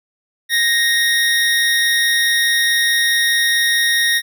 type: tone with amplitude modulation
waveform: 25% pulse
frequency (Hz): 1864.7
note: A#6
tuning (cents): 0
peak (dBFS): -8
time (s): 0.49-4.22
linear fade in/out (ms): 50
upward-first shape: sine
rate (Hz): 227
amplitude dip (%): 35
effects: none